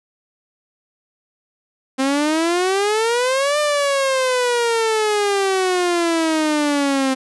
sawtooth exponential two-way sweep, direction up then down, 261.6 to 601 to 261.6 Hz, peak -12 dBFS, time 1.98-7.15 s, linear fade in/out 20 ms, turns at 3.59 s, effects resampled to 24000 Hz

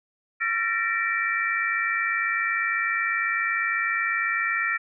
sine tone cluster, 1359 / 1787 / 1887 / 2327 Hz, F6 / A6 / A#6 / D7, -48 / +26 / +21 / -17 cents, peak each -28 dBFS, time 0.4-4.78 s, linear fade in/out 20 ms, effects none

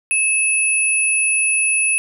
sine tone pair together, 2600 / 10174 Hz, E7 / D#9, -24 / +37 cents, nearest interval 2 octaves, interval 2361 cents, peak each -17 dBFS, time 0.11-1.98 s, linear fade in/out 0 ms, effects none

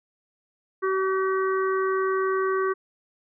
harmonic tone, 381.2 Hz, G4, 48 cents flat, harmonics 1 / 3 / 4 / 5, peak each -23 / -27 / -33 / -37 dBFS, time 0.82-2.74 s, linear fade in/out 20 ms, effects none

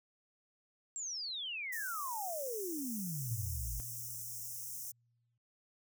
sine exponential sweep, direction down, 7630 to 48.21 Hz, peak -38 dBFS, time 0.96-3.8 s, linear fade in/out 0 ms
white high-pass noise, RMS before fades -44 dBFS, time 1.72-4.92 s, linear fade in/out 10 ms, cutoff 5400 Hz, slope 96 dB/octave
sine tone with exponential decay, 118.4 Hz, A#2, 27 cents sharp, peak -38 dBFS, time 3.31-5.38 s, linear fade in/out 5 ms, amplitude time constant 450 ms
effects none

